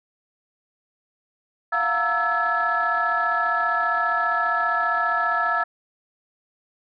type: tone cluster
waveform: sine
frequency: 690 / 725 / 928 / 1321 / 1706 Hz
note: F5 / F#5 / A#5 / E6 / G#6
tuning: -21 / -35 / -8 / +3 / +46 cents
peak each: -27 / -30 / -29 / -22 / -24 dBFS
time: 1.72-5.64 s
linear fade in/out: 10 ms
effects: tanh soft clip ceiling -11 dBFS